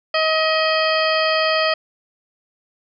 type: harmonic tone with a mistuned harmonic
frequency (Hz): 633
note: D#5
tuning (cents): +30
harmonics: 1 / 2 / 3 / 4 / 5 / 7 / 8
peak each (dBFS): -19 / -22 / -24 / -25 / -26 / -27 / -28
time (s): 0.14-1.74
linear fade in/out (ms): 5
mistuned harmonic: 8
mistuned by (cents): -47
effects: none